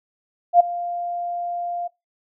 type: tone with ADSR envelope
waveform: sine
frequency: 698.5 Hz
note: F5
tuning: in tune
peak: -6 dBFS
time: 0.53-1.88 s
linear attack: 70 ms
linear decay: 9 ms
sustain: -18 dB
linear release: 14 ms
effects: noise-tail reverb RT60 0.2 s tail -21 dB re dry